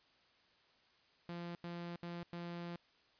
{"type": "tone bursts at uneven times", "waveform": "sawtooth", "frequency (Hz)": 172.4, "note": "F3", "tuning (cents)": -22, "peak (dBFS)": -39, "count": 4, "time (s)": [[1.29, 1.55], [1.64, 1.96], [2.03, 2.23], [2.33, 2.76]], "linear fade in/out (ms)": 0, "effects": ["white hiss -70 dBFS RMS until 3.19 s", "resampled to 11025 Hz"]}